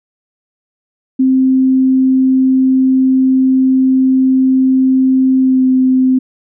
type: tone with pitch glide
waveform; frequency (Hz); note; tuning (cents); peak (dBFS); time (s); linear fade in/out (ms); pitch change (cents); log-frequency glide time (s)
sine; 261.6 to 258.7; C4 to C4; 0 to -19; -7; 1.19-6.19; 10; -19; 5.4-5.63
effects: none